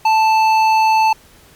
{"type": "tone with hard clipping", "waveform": "sine", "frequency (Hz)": 880, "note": "A5", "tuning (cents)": 0, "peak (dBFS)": -12, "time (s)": [0.05, 1.13], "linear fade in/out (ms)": 5, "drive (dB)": 10, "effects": ["pink hiss -47 dBFS RMS until 1.55 s", "Opus 48 kbps"]}